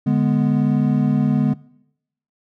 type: chord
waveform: triangle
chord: G# diminished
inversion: second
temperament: equal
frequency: 146.83 / 207.7 / 246.9 Hz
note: D3 / G#3 / B3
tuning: 0 / 0 / 0 cents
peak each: -17 dBFS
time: 0.06-1.54 s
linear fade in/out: 10 ms
effects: noise-tail reverb RT60 0.8 s tail -22 dB re dry